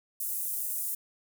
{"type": "high-pass noise", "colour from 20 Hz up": "pink", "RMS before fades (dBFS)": -33, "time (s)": [0.2, 0.95], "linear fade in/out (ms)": 5, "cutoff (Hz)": 9600, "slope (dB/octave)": 24, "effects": []}